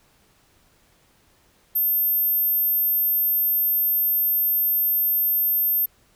sine tone, 13290 Hz, G#9, in tune, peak -18 dBFS, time 1.75-5.86 s, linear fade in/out 10 ms, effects pink hiss -60 dBFS RMS until 6.15 s

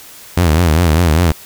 sawtooth tone with vibrato, 82.41 Hz, E2, in tune, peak -5 dBFS, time 0.37-1.32 s, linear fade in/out 5 ms, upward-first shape sine, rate 5 Hz, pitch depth 150 cents each way, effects white hiss -37 dBFS RMS until 1.45 s

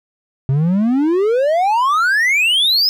triangle exponential sweep, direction up, 129.6 to 5220 Hz, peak -10 dBFS, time 0.49-2.89 s, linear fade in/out 0 ms, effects none

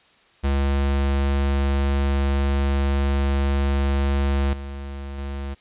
square tone with level steps, 69.3 Hz, C#2, in tune, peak -19 / -31 / -28 dBFS, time 0.43-5.55 s, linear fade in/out 20 ms, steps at 4.53 / 5.18 s, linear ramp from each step 5 ms, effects white hiss -56 dBFS RMS until 5.6 s + resampled to 8000 Hz

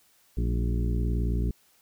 harmonic tone with a mistuned harmonic, 58.9 Hz, A#1, 19 cents sharp, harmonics 1 / 2 / 3 / 4 / 5 / 6 / 7, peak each -25 / -31 / -35 / -37 / -39 / -41 / -42 dBFS, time 0.37-1.51 s, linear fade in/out 5 ms, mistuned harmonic 4, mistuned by -78 cents, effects white hiss -63 dBFS RMS until 1.81 s

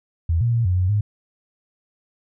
sine tone with pitch steps, 83.1 / 118.2 / 116.6 / 90.8 / 91.6 / 104.3 Hz, E2 / A#2 / A#2 / F#2 / F#2 / G#2, +15 / +24 / +1 / -32 / -17 / +8 cents, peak -16 dBFS, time 0.29-1.01 s, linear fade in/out 5 ms, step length 120 ms, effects none

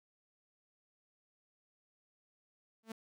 sawtooth tone with exponential growth, 223.7 Hz, A3, 29 cents sharp, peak -35 dBFS, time 2.83-2.92 s, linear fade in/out 5 ms, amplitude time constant 18 ms, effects none

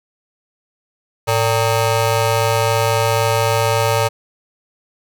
20% pulse ring-modulated tone, 342.2 Hz, F4, 35 cents flat, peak -6 dBFS, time 1.27-4.09 s, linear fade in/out 20 ms, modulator 233 Hz, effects none

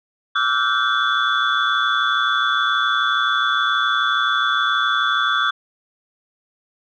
sine tone cluster, 1156 / 1318 / 1430 / 1557 / 3444 Hz, D6 / E6 / F6 / G6 / A7, -28 / -1 / +41 / -12 / -38 cents, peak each -22 dBFS, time 0.35-5.51 s, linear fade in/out 10 ms, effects tanh soft clip ceiling -7 dBFS

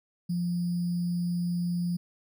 sine tone with sample-and-hold, 174.61 Hz, F3, in tune, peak -26 dBFS, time 0.29-1.97 s, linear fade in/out 10 ms, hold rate 4900 Hz, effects none

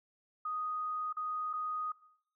sine tone with dropouts, 1244.5 Hz, D#6, in tune, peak -34 dBFS, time 0.45-1.92 s, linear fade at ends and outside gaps 5 ms, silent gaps 1.127-1.168 / 1.531-1.535 s, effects noise-tail reverb RT60 0.7 s tail -19 dB re dry

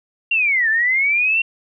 sine linear two-way sweep, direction down then up, 2794 to 1732 to 2746 Hz, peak -14 dBFS, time 0.31-1.42 s, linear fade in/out 5 ms, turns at 0.69 s, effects none

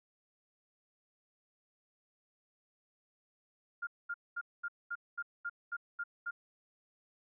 sine tone bursts, 1406 Hz, F6, 11 cents sharp, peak -35 dBFS, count 10, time 3.82-6.31 s, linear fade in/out 10 ms, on 51 ms, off 220 ms, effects none

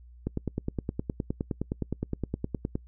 click train, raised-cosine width 3 ms, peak -16 dBFS, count 25, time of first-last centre 0.27-2.754 s, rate 9.66 Hz, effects noise-tail reverb RT60 0.1 s tail -26 dB re dry + added 60 Hz sine -48 dBFS peak until 2.87 s

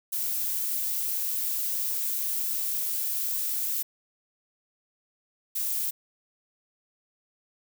violet noise bursts at uneven times, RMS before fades -29 dBFS, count 2, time 0.12-3.83 / 5.55-5.91 s, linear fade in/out 10 ms, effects none

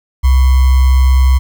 sine tone with sample-and-hold, 65.1 Hz, C2, 8 cents flat, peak -5 dBFS, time 0.23-1.39 s, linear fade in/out 20 ms, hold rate 1050 Hz, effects none

